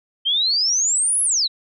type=exponential two-way sweep; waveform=sine; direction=up then down; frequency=3097 to 11000 to 3793 Hz; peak=-16 dBFS; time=0.25-1.48 s; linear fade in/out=20 ms; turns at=1.22 s; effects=none